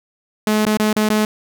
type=tone with dropouts; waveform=sawtooth; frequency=213.8 Hz; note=A3; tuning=49 cents flat; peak=-10 dBFS; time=0.47-1.25 s; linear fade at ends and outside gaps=2 ms; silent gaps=0.652-0.665 / 0.772-0.798 / 0.93-0.964 / 1.09-1.101 s; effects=none